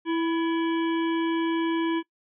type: harmonic tone with a mistuned harmonic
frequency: 329.6 Hz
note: E4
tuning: in tune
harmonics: 1 / 3 / 5 / 7 / 9 / 10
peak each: -23 / -33 / -37 / -40 / -42 / -43 dBFS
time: 0.05-2.03 s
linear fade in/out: 50 ms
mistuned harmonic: 5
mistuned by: +49 cents
effects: noise-tail reverb RT60 0.1 s tail -22 dB re dry

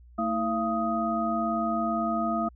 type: tone cluster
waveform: sine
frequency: 223.9 / 321.7 / 683 / 1251 Hz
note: A3 / E4 / F5 / D#6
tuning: +30 / -42 / -39 / +9 cents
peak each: -29 / -34 / -29 / -30 dBFS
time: 0.18-2.49 s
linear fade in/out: 10 ms
effects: added 60 Hz sine -49 dBFS peak until 2.55 s

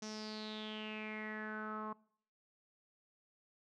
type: tone with low-pass filter sweep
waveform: sawtooth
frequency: 215.2 Hz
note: A3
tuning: 38 cents flat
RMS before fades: -44 dBFS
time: 0.02-1.93 s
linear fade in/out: 5 ms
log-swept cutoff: 5900 to 1100 Hz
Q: 7.5
effects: noise-tail reverb RT60 0.6 s tail -23 dB re dry

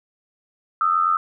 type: tone pair together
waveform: sine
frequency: 1235 / 1323.8 Hz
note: D#6 / E6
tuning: -13 / +7 cents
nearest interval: minor second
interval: 120 cents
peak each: -19 dBFS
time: 0.81-1.17 s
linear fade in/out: 2 ms
effects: none

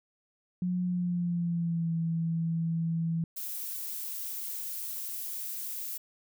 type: tone with pitch glide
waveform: sine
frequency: 180 to 165.06 Hz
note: F#3 to E3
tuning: -47 to +3 cents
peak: -27 dBFS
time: 0.62-3.24 s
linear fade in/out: 2 ms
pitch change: -150 cents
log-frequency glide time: 0.84-1.93 s
type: noise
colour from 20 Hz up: violet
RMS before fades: -37 dBFS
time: 3.36-5.98 s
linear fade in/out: 10 ms
effects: none

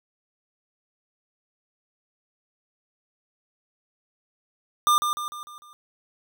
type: tone with echo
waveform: square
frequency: 1200 Hz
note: D6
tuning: 37 cents sharp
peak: -17 dBFS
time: 4.87-4.98 s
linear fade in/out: 0 ms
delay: 150 ms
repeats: 5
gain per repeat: -6 dB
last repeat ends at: 5.73 s
effects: none

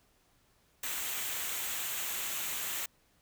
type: noise with comb filter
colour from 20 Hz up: white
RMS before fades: -36 dBFS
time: 0.83-2.86 s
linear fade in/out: 5 ms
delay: 0.2 ms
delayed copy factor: -0.5
effects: pink hiss -69 dBFS RMS until 3.21 s

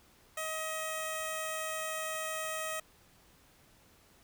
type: tone with notch filter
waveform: 5% pulse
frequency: 633 Hz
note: D#5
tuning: 30 cents sharp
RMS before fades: -37 dBFS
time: 0.37-2.8 s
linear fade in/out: 5 ms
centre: 4600 Hz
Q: 0.54
effects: pink hiss -63 dBFS RMS until 4.23 s

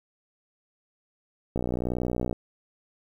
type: click train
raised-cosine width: 2 ms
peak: -15 dBFS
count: 48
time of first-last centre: 1.56-2.328 s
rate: 61.2 Hz
effects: 9-bit

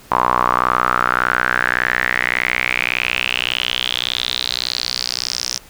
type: tone with band-pass filter sweep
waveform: sawtooth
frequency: 61.74 Hz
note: B1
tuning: in tune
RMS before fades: -19 dBFS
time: 0.11-5.58 s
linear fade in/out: 5 ms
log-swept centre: 1000 to 5600 Hz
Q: 5.9
effects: pink hiss -44 dBFS RMS until 5.69 s

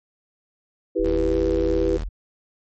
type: chord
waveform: sine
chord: E minor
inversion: none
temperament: equal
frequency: 329.6 / 392 / 493.9 Hz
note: E4 / G4 / B4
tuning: 0 / 0 / 0 cents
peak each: -23 dBFS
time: 0.95-1.98 s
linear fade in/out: 20 ms
type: linear two-way sweep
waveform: sine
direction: up then down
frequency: 37.35 to 47.5 to 43.08 Hz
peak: -26 dBFS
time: 0.99-2.09 s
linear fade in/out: 10 ms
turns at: 1.35 s
type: tone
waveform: sawtooth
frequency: 78 Hz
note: D#2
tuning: 5 cents sharp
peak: -26 dBFS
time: 1.04-2.04 s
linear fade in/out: 10 ms
effects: MP3 32 kbps

